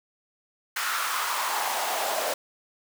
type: noise with high-pass filter sweep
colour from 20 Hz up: pink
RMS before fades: -28 dBFS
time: 0.76-2.34 s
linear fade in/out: 5 ms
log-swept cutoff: 1400 to 590 Hz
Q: 3.1
effects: none